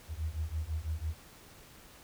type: beating tone pair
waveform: sine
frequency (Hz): 75.9 / 81.9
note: D#2 / E2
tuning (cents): -42 / -11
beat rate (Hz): 6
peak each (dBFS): -36 / -36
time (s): 0.08-1.15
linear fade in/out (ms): 50
effects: pink hiss -55 dBFS RMS until 2.03 s